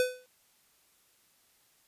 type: tone with exponential decay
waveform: square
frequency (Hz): 503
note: B4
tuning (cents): +32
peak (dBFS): -22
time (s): 0-0.26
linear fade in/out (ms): 0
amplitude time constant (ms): 55
effects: white hiss -67 dBFS RMS until 1.87 s + resampled to 32000 Hz